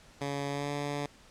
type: tone with pitch glide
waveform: 10% pulse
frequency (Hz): 141.3 to 144.35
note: C#3 to D3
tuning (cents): +34 to -30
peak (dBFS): -24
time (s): 0.21-1.06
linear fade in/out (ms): 2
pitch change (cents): +36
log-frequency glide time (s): 0.49-0.7
effects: pink hiss -57 dBFS RMS until 1.3 s + low-pass 8000 Hz 12 dB/octave